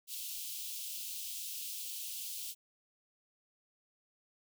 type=high-pass noise; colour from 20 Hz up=white; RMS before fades=-42 dBFS; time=0.07-2.55 s; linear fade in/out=50 ms; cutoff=2700 Hz; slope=48 dB/octave; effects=none